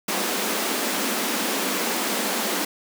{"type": "high-pass noise", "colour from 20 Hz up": "pink", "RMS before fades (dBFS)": -25, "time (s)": [0.08, 2.65], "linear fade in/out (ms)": 5, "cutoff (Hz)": 190, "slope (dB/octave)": 96, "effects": []}